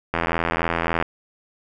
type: click train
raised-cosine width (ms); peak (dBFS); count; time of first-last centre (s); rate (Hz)
0.5; -6; 75; 0.14-1.025; 83.6
effects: none